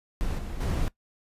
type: noise with level steps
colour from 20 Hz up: brown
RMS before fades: -29 / -34 / -26 dBFS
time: 0.21-0.88 s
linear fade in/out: 0 ms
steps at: 0.38 / 0.6 s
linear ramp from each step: 10 ms
effects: noise-tail reverb RT60 0.1 s tail -19 dB re dry + resampled to 32000 Hz